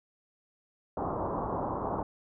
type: low-pass noise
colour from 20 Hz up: white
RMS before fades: -33 dBFS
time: 0.97-2.03 s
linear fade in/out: 2 ms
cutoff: 1100 Hz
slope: 48 dB/octave
effects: none